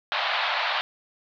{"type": "band-pass noise", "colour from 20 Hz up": "pink", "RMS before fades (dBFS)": -26, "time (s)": [0.12, 0.81], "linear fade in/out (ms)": 0, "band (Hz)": [650, 4200], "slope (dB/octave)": 48, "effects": []}